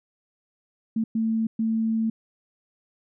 sine tone bursts at uneven times, 223.4 Hz, A3, 27 cents sharp, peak -21 dBFS, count 3, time 0.96-1.04 / 1.15-1.47 / 1.59-2.1 s, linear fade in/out 5 ms, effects none

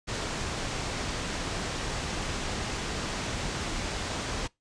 pink low-pass noise, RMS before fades -33 dBFS, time 0.07-4.48 s, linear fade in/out 20 ms, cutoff 7800 Hz, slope 24 dB/octave, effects noise-tail reverb RT60 0.2 s tail -24 dB re dry + resampled to 22050 Hz

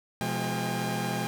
sawtooth tone cluster, 126.1 / 173.9 / 211.6 / 805 Hz, B2 / F3 / G#3 / G5, +36 / -7 / +33 / +46 cents, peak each -30 dBFS, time 0.21-1.27 s, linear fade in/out 0 ms, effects none

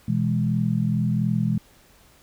sine chord, E major, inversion second, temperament equal, 123.47 / 164.81 / 207.7 Hz, B2 / E3 / G#3, 0 / 0 / 0 cents, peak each -24 dBFS, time 0.08-1.58 s, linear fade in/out 5 ms, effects pink hiss -55 dBFS RMS until 2.22 s

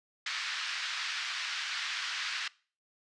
pink band-pass noise, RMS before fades -36 dBFS, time 0.26-2.48 s, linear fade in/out 5 ms, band 1400 to 5200 Hz, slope 24 dB/octave, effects noise-tail reverb RT60 0.4 s tail -22 dB re dry + resampled to 22050 Hz

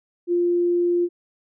sine tone, 349.2 Hz, F4, in tune, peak -17 dBFS, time 0.27-1.09 s, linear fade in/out 50 ms, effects none

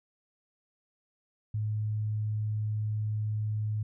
sine tone, 107 Hz, A2, 48 cents flat, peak -28 dBFS, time 1.54-3.83 s, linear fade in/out 5 ms, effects none

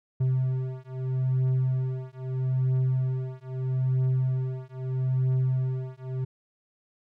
triangle beating tone pair, 129.2 / 129.98 Hz, C3 / C3, -21 / -11 cents, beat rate 0.78 Hz, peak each -25 dBFS, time 0.2-6.25 s, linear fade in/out 10 ms, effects none

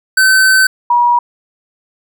square / sine tone pair in turn, 1532 / 960.9 Hz, G6 / B5, -40 / -48 cents, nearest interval minor sixth, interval 808 cents, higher first, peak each -7 dBFS, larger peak neither, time 0.17-0.67 / 0.9-1.19 s, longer first, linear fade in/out 5 ms, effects none

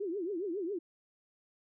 sine tone with vibrato, 370 Hz, F#4, in tune, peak -33 dBFS, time 0-0.79 s, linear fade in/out 10 ms, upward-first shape triangle, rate 7.3 Hz, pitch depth 270 cents each way, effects none

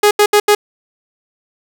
sawtooth tone bursts at uneven times, 415.3 Hz, G#4, in tune, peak -3 dBFS, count 4, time 0.03-0.11 / 0.19-0.26 / 0.33-0.4 / 0.48-0.55 s, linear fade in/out 5 ms, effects none

